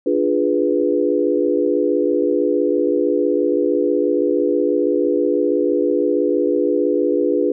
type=chord; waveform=sine; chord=D diminished seventh; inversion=none; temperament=equal; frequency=293.7 / 349.2 / 415.3 / 493.9 Hz; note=D4 / F4 / Ab4 / Cb5; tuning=0 / 0 / 0 / 0 cents; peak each=-20 dBFS; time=0.06-7.52 s; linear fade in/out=5 ms; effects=none

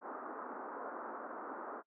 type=band-pass noise; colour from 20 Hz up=white; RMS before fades=-45 dBFS; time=0.01-1.83 s; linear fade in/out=50 ms; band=240 to 1400 Hz; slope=48 dB/octave; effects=noise-tail reverb RT60 0.1 s tail -25 dB re dry

